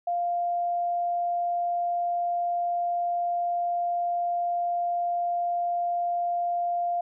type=tone; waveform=sine; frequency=698 Hz; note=F5; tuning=1 cent flat; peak=-24 dBFS; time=0.07-7.01 s; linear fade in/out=5 ms; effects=none